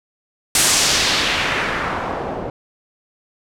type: noise with low-pass filter sweep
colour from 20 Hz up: white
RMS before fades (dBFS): -19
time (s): 0.55-2.5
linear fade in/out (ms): 2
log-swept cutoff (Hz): 9700 to 530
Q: 1.3
effects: none